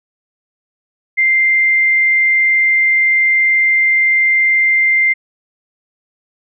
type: tone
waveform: sine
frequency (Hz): 2093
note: C7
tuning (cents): 0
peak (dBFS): -9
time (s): 1.17-5.14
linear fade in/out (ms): 20
effects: none